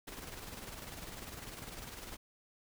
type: noise with tremolo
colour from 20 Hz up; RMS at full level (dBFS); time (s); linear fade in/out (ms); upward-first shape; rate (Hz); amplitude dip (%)
pink; -45; 0.07-2.17; 10; square; 20; 45
effects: none